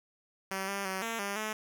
5% pulse tone with pitch steps, 192.1 / 198.4 / 189.7 / 228.1 / 200.2 / 215.9 Hz, G3 / G3 / F#3 / A#3 / G3 / A3, -35 / +21 / +43 / -37 / +37 / -33 cents, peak -22 dBFS, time 0.51-1.53 s, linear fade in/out 2 ms, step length 170 ms, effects none

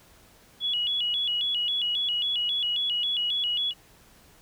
sine tone with vibrato, 3136 Hz, G7, in tune, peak -24 dBFS, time 0.6-3.74 s, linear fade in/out 50 ms, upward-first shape square, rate 3.7 Hz, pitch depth 130 cents each way, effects pink hiss -56 dBFS RMS until 4.41 s

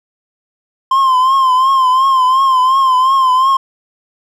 triangle tone with vibrato, 1046.5 Hz, C6, in tune, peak -6 dBFS, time 0.91-3.57 s, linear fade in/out 5 ms, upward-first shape triangle, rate 2.8 Hz, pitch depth 73 cents each way, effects none

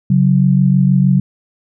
sine tone pair together, 138.59 / 185 Hz, C#3 / F#3, 0 / 0 cents, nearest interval perfect fourth, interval 500 cents, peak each -11 dBFS, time 0.1-1.2 s, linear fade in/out 5 ms, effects none

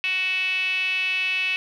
5% pulse tone with band-pass filter, 372.7 Hz, F#4, 13 cents sharp, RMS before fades -24 dBFS, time 0.04-1.56 s, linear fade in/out 0 ms, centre 2600 Hz, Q 8.5, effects none

